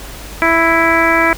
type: harmonic tone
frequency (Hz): 330.3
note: E4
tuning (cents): +4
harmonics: 1 / 2 / 3 / 4 / 5 / 6 / 7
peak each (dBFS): -17 / -17 / -17 / -17 / -17 / -17 / -17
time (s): 0.42-1.33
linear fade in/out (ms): 0
effects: added 50 Hz sine -32 dBFS peak until 1.37 s + pink hiss -32 dBFS RMS until 1.37 s